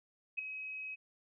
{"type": "tone with ADSR envelope", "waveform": "sine", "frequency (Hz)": 2545, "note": "D#7", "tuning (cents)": 39, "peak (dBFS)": -30, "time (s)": [0.37, 0.96], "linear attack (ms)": 20, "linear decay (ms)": 5, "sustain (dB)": -10, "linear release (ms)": 23, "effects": []}